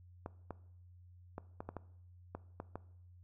clicks, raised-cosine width 1 ms, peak -28 dBFS, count 9, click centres 0.261 / 0.507 / 1.381 / 1.605 / 1.69 / 1.767 / 2.35 / 2.601 / 2.756 s, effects noise-tail reverb RT60 0.7 s tail -19 dB re dry + added 89 Hz sine -56 dBFS peak until 3.23 s

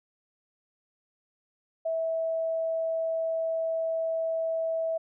sine tone, 652 Hz, E5, 19 cents flat, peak -26 dBFS, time 1.85-4.98 s, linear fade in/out 10 ms, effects none

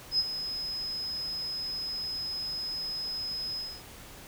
sine tone with ADSR envelope, 5080 Hz, D#8, 35 cents sharp, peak -21 dBFS, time 0.11-3.83 s, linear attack 78 ms, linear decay 40 ms, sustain -11 dB, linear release 260 ms, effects pink hiss -48 dBFS RMS until 4.27 s

